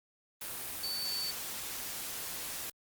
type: tone in noise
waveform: sine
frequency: 4517 Hz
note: C#8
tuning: 32 cents sharp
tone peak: -34 dBFS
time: 0.83-1.31 s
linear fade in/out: 5 ms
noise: white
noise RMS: -40 dBFS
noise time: 0.41-2.7 s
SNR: +3 dB
effects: Opus 32 kbps